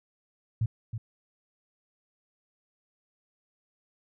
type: tone with echo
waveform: sine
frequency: 112.2 Hz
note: A2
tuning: 34 cents sharp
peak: -23 dBFS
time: 0.61-0.66 s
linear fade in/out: 5 ms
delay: 320 ms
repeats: 1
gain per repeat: -8 dB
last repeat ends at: 0.98 s
effects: none